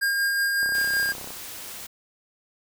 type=tone with tremolo; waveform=square; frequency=1613 Hz; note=G6; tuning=49 cents sharp; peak=-21 dBFS; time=0.01-1.13 s; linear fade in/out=20 ms; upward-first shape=sine; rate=5.4 Hz; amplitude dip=25%
type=click train; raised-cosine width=1 ms; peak=-26 dBFS; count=23; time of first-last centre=0.63-1.305 s; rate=32.6 Hz
type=noise; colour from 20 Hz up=white; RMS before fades=-38 dBFS; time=0.74-1.87 s; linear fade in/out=10 ms
effects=none